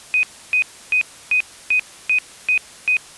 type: tone bursts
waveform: sine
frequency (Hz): 2500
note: D#7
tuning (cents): +8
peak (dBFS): -13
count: 8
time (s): 0.14-2.968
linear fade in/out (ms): 0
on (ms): 91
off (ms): 300
effects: white hiss -41 dBFS RMS until 3.17 s + resampled to 24000 Hz